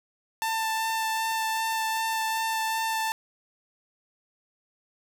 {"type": "tone with vibrato", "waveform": "sawtooth", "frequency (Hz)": 890, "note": "A5", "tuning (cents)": 20, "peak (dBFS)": -22, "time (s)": [0.42, 3.12], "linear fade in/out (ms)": 0, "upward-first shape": "sine", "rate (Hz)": 2.6, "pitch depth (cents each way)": 10, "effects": []}